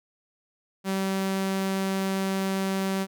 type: tone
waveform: sawtooth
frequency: 192.5 Hz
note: G3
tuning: 31 cents flat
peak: -21 dBFS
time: 0.84-3.07 s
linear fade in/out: 50 ms
effects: none